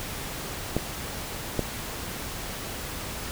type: clicks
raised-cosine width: 2 ms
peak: -10 dBFS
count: 2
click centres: 0.766 / 1.593 s
effects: pink hiss -35 dBFS RMS until 3.31 s